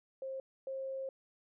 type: tone pair in turn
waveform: sine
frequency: 532 / 534 Hz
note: C5 / C5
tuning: +29 / +35 cents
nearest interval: unison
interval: 6 cents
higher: second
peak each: -38 / -37 dBFS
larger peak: second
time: 0.22-0.4 / 0.67-1.09 s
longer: second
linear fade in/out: 2 ms
effects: none